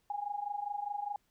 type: tone with amplitude modulation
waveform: sine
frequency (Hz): 820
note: G#5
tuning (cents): -22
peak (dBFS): -31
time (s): 0.1-1.16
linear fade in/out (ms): 2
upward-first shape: sine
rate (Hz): 24.9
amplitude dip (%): 80
effects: pink hiss -75 dBFS RMS until 1.3 s